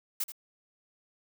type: noise with echo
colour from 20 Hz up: blue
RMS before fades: -31 dBFS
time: 0.2-0.24 s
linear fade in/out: 5 ms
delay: 81 ms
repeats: 1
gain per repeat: -11 dB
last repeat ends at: 0.321 s
effects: none